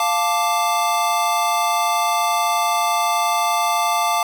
square chord, D minor, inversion first, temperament equal, 698.5 / 880 / 1174.7 Hz, F5 / A5 / D6, 0 / 0 / 0 cents, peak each -22 dBFS, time 0-4.23 s, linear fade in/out 2 ms, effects none

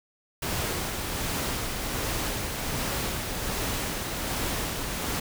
pink noise with tremolo, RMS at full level -29 dBFS, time 0.42-5.2 s, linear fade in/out 5 ms, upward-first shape sine, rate 1.3 Hz, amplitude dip 30%, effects none

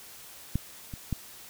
clicks, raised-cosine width 5 ms, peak -14 / -25 / -16 dBFS, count 3, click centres 0.556 / 0.938 / 1.127 s, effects white hiss -48 dBFS RMS until 1.49 s

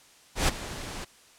pink noise with ADSR envelope, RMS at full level -21 dBFS, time 0.35-1.05 s, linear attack 130 ms, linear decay 20 ms, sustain -16 dB, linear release 12 ms, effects white hiss -56 dBFS RMS until 1.38 s + low-pass 9000 Hz 12 dB/octave

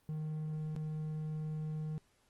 triangle tone with dropouts, 154.8 Hz, D#3, 9 cents flat, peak -34 dBFS, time 0.09-1.98 s, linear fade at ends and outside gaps 0 ms, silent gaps 0.752-0.763 s, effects pink hiss -72 dBFS RMS until 2.29 s + Opus 24 kbps

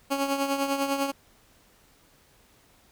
15% pulse tone with tremolo, 276.5 Hz, C#4, 4 cents flat, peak -16 dBFS, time 0.1-1.12 s, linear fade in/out 20 ms, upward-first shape triangle, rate 10 Hz, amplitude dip 65%, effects pink hiss -60 dBFS RMS until 2.91 s

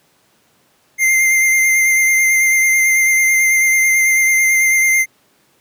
square tone with vibrato, 2095 Hz, C7, 2 cents sharp, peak -11 dBFS, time 0.98-5.06 s, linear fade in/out 50 ms, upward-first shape sine, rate 9.1 Hz, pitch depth 17 cents each way, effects pink hiss -56 dBFS RMS until 5.6 s + high-pass 150 Hz 12 dB/octave

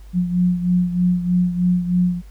sine beating tone pair, 178.1 / 181.3 Hz, F3 / F#3, +34 / -35 cents, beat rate 3.2 Hz, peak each -16 / -22 dBFS, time 0.13-2.22 s, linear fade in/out 50 ms, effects added 50 Hz sine -37 dBFS peak until 2.3 s + pink hiss -55 dBFS RMS until 2.3 s

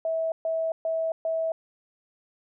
sine tone bursts, 650 Hz, E5, 24 cents flat, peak -24 dBFS, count 4, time 0.05-1.52 s, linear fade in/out 2 ms, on 270 ms, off 130 ms, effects none

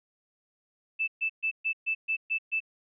sine tone bursts, 2637 Hz, E7, in tune, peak -25 dBFS, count 8, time 0.99-2.604 s, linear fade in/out 20 ms, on 88 ms, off 130 ms, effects none

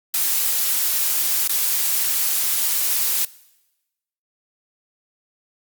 blue noise with dropouts, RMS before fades -20 dBFS, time 0.14-3.25 s, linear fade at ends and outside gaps 2 ms, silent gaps 1.476-1.494 s, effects noise-tail reverb RT60 1.0 s tail -21 dB re dry + Opus 48 kbps

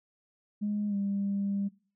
sine tone with pitch glide, 207.7 to 199.35 Hz, G#3 to G3, 0 to +29 cents, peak -27 dBFS, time 0.61-1.69 s, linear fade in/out 20 ms, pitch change -71 cents, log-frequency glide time 0.88-0.95 s, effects noise-tail reverb RT60 0.4 s tail -22 dB re dry + tanh soft clip ceiling -23 dBFS

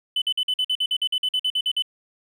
triangle tone bursts, 3013 Hz, F#7, 31 cents sharp, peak -17 dBFS, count 16, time 0.16-1.823 s, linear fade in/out 5 ms, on 58 ms, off 49 ms, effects tanh soft clip ceiling -15 dBFS

